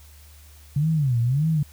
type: tone with vibrato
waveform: sine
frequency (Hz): 137.1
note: C#3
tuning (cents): -19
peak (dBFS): -18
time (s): 0.76-1.63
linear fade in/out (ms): 5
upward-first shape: sine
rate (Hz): 1.7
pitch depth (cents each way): 280
effects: added 74 Hz sine -46 dBFS peak until 1.72 s + white hiss -53 dBFS RMS until 1.72 s